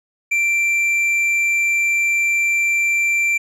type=tone with tanh clipping; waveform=sine; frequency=2353 Hz; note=D7; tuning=3 cents sharp; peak=-16 dBFS; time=0.31-3.38 s; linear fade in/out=10 ms; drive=6 dB; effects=none